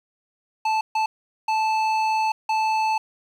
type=tone bursts at uneven times; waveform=square; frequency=876 Hz; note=A5; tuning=8 cents flat; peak=-20 dBFS; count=4; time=0.65-0.81 / 0.95-1.06 / 1.48-2.32 / 2.49-2.98 s; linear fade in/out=5 ms; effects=low-pass 4000 Hz 12 dB/octave + 8-bit